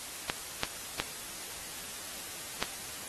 clicks, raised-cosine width 0.2 ms, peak -10 dBFS, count 4, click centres 0.299 / 0.634 / 1 / 2.626 s, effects white hiss -42 dBFS RMS until 3.08 s + AAC 32 kbps

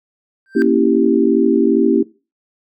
triangle tone with exponential growth, 1568 Hz, G6, in tune, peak -16 dBFS, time 0.46-0.62 s, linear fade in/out 0 ms, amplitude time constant 34 ms
sine chord, A# diminished seventh, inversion none, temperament equal with one note detuned, 234.6 / 277.2 / 329.6 / 392 Hz, A#3 / C#4 / E4 / G4, +11 / 0 / 0 / 0 cents, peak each -16 dBFS, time 0.55-2.03 s, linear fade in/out 10 ms
effects noise-tail reverb RT60 0.3 s tail -19 dB re dry

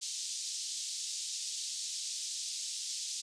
white band-pass noise, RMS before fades -39 dBFS, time 0.01-3.22 s, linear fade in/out 20 ms, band 3800 to 7600 Hz, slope 24 dB/octave, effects resampled to 22050 Hz

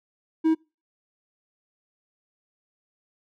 triangle tone, 320 Hz, D#4, 49 cents sharp, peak -15 dBFS, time 0.44-0.55 s, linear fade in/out 20 ms, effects noise-tail reverb RT60 0.3 s tail -26 dB re dry

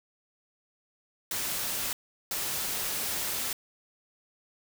white noise bursts at uneven times, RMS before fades -32 dBFS, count 2, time 1.31-1.93 / 2.31-3.53 s, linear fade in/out 2 ms, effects none

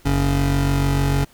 25% pulse tone pair together, 46.72 / 140 Hz, F#1 / C#3, +18 / +18 cents, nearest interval octave + perfect fifth, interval 1900 cents, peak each -16 dBFS, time 0.05-1.25 s, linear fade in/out 10 ms, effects pink hiss -52 dBFS RMS until 1.33 s

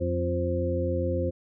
harmonic tone with a mistuned harmonic, 87.31 Hz, F2, in tune, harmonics 1 / 2 / 3 / 4 / 6, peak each -28 / -36 / -34 / -32 / -29 dBFS, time 0-1.31 s, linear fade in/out 20 ms, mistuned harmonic 2, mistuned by +20 cents, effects none

